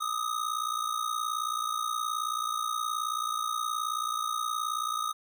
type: ring-modulated tone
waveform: square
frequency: 1244.5 Hz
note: D#6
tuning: in tune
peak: -27 dBFS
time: 0-5.13 s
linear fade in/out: 20 ms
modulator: 29.4 Hz
effects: none